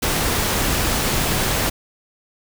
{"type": "noise", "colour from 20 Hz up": "pink", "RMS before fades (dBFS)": -20, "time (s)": [0.02, 1.7], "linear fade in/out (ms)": 10, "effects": []}